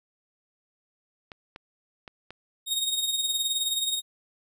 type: clicks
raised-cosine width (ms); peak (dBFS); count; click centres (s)
0.3; -25; 4; 1.318 / 1.561 / 2.078 / 2.306
type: tone with tremolo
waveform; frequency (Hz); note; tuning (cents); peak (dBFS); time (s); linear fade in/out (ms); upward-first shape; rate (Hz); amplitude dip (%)
sawtooth; 3729; A#7; 0; -20; 2.66-4.02; 50; sine; 19; 55
effects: none